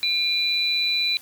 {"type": "tone pair together", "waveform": "sine", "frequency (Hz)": [2400, 3982], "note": ["D7", "B7"], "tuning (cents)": [37, 14], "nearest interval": "major sixth", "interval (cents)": 877, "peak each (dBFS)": [-25, -21], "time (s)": [0.03, 1.17], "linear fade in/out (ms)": 0, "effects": ["white hiss -47 dBFS RMS until 1.21 s"]}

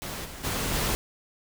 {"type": "noise with level steps", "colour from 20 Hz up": "pink", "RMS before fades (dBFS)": [-35, -41, -29, -27], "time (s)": [0.02, 0.95], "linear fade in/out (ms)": 0, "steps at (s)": [0.24, 0.43, 0.72], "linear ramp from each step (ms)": 20, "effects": []}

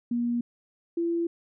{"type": "tone pair in turn", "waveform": "sine", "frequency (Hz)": [238.6, 338.4], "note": ["A#3", "E4"], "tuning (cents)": [41, 45], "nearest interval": "tritone", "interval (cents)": 604, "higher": "second", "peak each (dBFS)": -24, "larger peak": "neither", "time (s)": [[0.11, 0.41], [0.97, 1.27]], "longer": "neither", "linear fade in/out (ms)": 5, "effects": []}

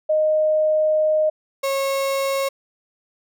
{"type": "tone pair in turn", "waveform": ["sine", "35% pulse"], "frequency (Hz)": [619, 545.7], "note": ["D#5", "C#5"], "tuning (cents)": [-9, -27], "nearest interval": "major second", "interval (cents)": 218, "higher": "first", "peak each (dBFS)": [-15, -18], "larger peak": "first", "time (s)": [[0.09, 1.3], [1.63, 2.49]], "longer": "first", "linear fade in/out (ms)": 10, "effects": []}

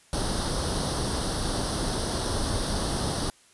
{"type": "noise with comb filter", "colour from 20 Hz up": "pink", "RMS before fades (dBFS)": -28, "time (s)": [0.13, 3.3], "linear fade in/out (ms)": 0, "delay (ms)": 0.21, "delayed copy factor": 0.75, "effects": ["white hiss -58 dBFS RMS until 3.53 s", "resampled to 24000 Hz"]}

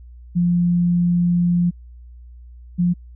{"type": "tone pair in turn", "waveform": "sine", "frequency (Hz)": [174.61, 175.93], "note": ["F3", "F3"], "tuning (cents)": [0, 13], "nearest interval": "unison", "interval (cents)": 13, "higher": "second", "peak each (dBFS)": -14, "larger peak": "neither", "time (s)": [[0.35, 1.71], [2.78, 2.94]], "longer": "first", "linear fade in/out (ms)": 20, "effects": ["added 60 Hz sine -38 dBFS peak until 3.15 s"]}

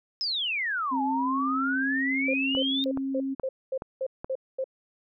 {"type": "exponential two-way sweep", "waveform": "sine", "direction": "down then up", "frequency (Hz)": [5274, 822, 3716], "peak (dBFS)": -26, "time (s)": [0.21, 2.84], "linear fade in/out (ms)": 0, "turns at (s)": 1.02}
{"type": "tone with pitch glide", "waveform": "sine", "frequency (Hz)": [265.8, 269.5], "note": ["C4", "C#4"], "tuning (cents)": [27, -49], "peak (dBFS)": -27, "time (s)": [0.91, 3.35], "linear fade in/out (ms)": 20, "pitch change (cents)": 24, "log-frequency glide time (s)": [1.09, 2.33]}
{"type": "tone bursts", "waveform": "sine", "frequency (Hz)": 527, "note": "C5", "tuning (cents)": 12, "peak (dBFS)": -26, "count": 9, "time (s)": [2.28, 4.642], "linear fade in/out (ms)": 5, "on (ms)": 58, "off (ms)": 230}
{"type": "click train", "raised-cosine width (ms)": 1, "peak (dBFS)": -21, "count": 5, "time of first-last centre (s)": [2.55, 4.245], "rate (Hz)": 2.36}
{"effects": []}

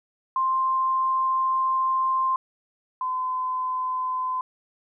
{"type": "tone pair in turn", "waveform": "sine", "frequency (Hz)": [1049, 1022.7], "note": ["C6", "C6"], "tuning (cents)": [4, -40], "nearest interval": "unison", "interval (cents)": 44, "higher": "first", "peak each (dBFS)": [-20, -24], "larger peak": "first", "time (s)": [[0.36, 2.36], [3.01, 4.41]], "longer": "first", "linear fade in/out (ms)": 2, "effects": []}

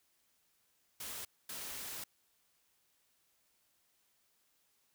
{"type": "noise bursts at uneven times", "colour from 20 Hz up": "white", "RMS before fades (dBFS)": -44, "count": 2, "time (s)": [[1, 1.25], [1.49, 2.04]], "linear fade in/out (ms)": 5, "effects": ["white hiss -75 dBFS RMS until 4.94 s"]}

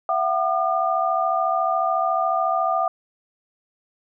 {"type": "tone cluster", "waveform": "sine", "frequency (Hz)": [674, 748, 1208], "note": ["E5", "F#5", "D6"], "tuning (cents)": [38, 19, 48], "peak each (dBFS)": -23, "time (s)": [0.09, 2.88], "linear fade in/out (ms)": 2, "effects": []}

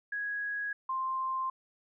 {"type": "tone pair in turn", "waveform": "sine", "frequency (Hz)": [1661.2, 1049.1], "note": ["G#6", "C6"], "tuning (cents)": [0, 4], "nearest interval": "minor sixth", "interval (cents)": 796, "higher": "first", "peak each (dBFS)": [-32, -30], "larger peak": "second", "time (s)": [[0.12, 0.73], [0.89, 1.5]], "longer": "neither", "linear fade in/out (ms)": 5, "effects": []}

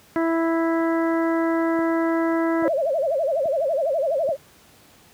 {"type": "harmonic tone", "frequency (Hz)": 329.6, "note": "E4", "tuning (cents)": 0, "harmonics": [1, 2, 3, 4, 5, 6], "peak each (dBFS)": [-20, -26, -30, -32, -34, -36], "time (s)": [0.16, 2.68], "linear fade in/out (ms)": 0}
{"type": "click train", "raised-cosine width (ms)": 2, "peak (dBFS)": -24, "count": 4, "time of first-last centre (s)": [1.79, 4.29], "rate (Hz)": 1.2}
{"type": "tone with vibrato", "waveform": "sine", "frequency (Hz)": 597, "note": "D5", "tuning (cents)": 28, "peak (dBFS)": -19, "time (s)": [2.61, 4.37], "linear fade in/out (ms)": 50, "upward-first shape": "sine", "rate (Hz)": 12, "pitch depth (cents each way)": 220}
{"effects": ["pink hiss -52 dBFS RMS until 5.13 s", "high-pass 80 Hz 12 dB/octave"]}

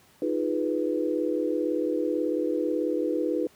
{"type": "chord", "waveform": "sine", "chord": "F half-diminished seventh", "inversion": "third", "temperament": "equal", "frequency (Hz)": [311.1, 349.2, 415.3, 493.9], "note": ["Eb4", "F4", "Ab4", "Cb5"], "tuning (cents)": [0, 0, 0, 0], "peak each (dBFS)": [-28, -30, -32, -29], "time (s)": [0.22, 3.47], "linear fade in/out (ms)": 2, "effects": ["pink hiss -58 dBFS RMS until 3.55 s", "high-pass 100 Hz 12 dB/octave"]}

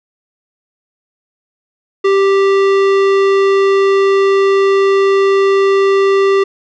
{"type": "tone with tanh clipping", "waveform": "sine", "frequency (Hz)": 392, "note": "G4", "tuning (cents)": 0, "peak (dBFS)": -10, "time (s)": [2.04, 6.44], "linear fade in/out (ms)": 10, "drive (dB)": 17, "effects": []}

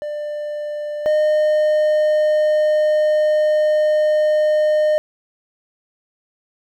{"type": "tone pair in turn", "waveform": "triangle", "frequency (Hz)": [595, 610.3], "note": ["D5", "D#5"], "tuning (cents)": [22, -34], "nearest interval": "unison", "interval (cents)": 44, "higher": "second", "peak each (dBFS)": [-21, -11], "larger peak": "second", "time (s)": [[0.02, 1.06], [1.06, 4.98]], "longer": "second", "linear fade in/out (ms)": 0, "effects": []}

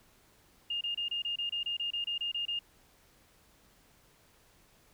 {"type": "tone bursts", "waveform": "sine", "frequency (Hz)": 2827, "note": "F7", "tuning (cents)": 20, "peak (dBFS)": -31, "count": 14, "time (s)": [0.7, 2.591], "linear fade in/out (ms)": 5, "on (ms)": 110, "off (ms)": 27, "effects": ["pink hiss -64 dBFS RMS until 4.93 s"]}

